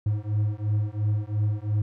triangle beating tone pair, 103.83 / 106.73 Hz, G#2 / G#2, 0 / +48 cents, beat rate 2.9 Hz, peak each -24 dBFS, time 0.06-1.82 s, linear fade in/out 5 ms, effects none

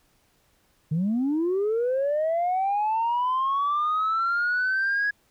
sine linear sweep, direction up, 146.83 to 1674 Hz, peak -20 dBFS, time 0.91-5.11 s, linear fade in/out 10 ms, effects tanh soft clip ceiling -19 dBFS + pink hiss -65 dBFS RMS until 5.3 s

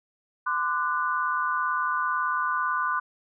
sine tone cluster, 1028 / 1186 / 1479 Hz, C6 / D6 / F#6, -31 / +17 / -1 cents, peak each -28 dBFS, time 0.46-3 s, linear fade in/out 10 ms, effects none

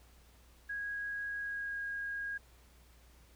sine tone with pitch glide, 1649 to 1633.8 Hz, G#6 to G#6, -13 to -29 cents, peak -36 dBFS, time 0.69-2.38 s, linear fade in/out 10 ms, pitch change -16 cents, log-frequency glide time 1.39-1.78 s, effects added 60 Hz sine -60 dBFS peak until 3.35 s + pink hiss -65 dBFS RMS until 3.35 s

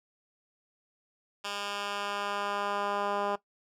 10% pulse tone with band-pass filter sweep, 202.7 Hz, G#3, 42 cents flat, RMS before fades -33 dBFS, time 1.44-3.36 s, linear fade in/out 10 ms, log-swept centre 3200 to 780 Hz, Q 0.83, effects noise-tail reverb RT60 0.1 s tail -17 dB re dry

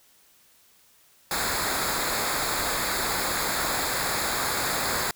pink noise with comb filter, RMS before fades -27 dBFS, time 1.31-5.11 s, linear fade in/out 2 ms, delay 0.34 ms, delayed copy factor -0.75, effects white hiss -59 dBFS RMS until 5.15 s

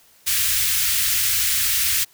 white band-stop noise, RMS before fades -20 dBFS, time 0.26-2.05 s, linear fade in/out 20 ms, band 110 to 1600 Hz, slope 24 dB/octave, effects white hiss -54 dBFS RMS until 2.13 s

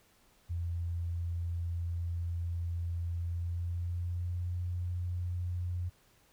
sine tone with pitch glide, 85.5 to 88.62 Hz, F2 to F2, -36 to +26 cents, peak -32 dBFS, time 0.49-5.9 s, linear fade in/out 20 ms, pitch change +62 cents, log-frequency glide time 3.23-4.56 s, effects pink hiss -66 dBFS RMS until 6.32 s

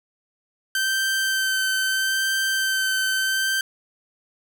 sawtooth tone with vibrato, 1550 Hz, G6, 20 cents flat, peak -17 dBFS, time 0.75-3.61 s, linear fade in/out 2 ms, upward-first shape sine, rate 0.77 Hz, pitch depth 14 cents each way, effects none

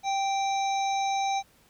harmonic tone with a mistuned harmonic, 784 Hz, G5, in tune, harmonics 1 / 3 / 5 / 7 / 8, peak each -25 / -37 / -37 / -46 / -41 dBFS, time 0.03-1.43 s, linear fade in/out 50 ms, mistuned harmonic 5, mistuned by -23 cents, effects pink hiss -61 dBFS RMS until 1.69 s

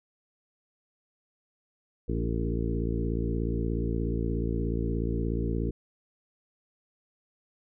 harmonic tone with a mistuned harmonic, 56.8 Hz, A#1, 44 cents flat, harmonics 1 / 2 / 3 / 4 / 5 / 6 / 7 / 8, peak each -30 / -33 / -35 / -36 / -37 / -38 / -38 / -39 dBFS, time 2.08-5.71 s, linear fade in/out 10 ms, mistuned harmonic 6, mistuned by -19 cents, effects none

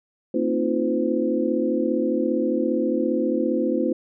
sine tone cluster, 229.8 / 267.3 / 317.3 / 352.2 / 511 Hz, A#3 / C4 / D#4 / F4 / C5, -25 / +37 / +34 / +15 / -41 cents, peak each -26 dBFS, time 0.34-3.93 s, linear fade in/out 5 ms, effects none

